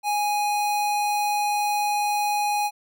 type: tone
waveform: square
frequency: 829 Hz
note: G#5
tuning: 3 cents flat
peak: -22 dBFS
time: 0.03-2.71 s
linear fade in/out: 50 ms
effects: none